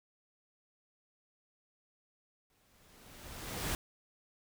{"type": "noise with exponential growth", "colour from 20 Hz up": "pink", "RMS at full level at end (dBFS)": -34, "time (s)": [2.5, 3.75], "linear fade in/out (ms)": 1, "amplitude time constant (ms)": 270, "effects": []}